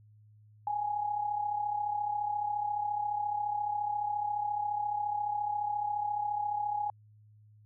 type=tone with amplitude modulation; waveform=sine; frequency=830.6 Hz; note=G#5; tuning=in tune; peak=-27 dBFS; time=0.67-6.9 s; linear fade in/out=2 ms; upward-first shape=sine; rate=34.4 Hz; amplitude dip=60%; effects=added 106 Hz sine -56 dBFS peak until 7.65 s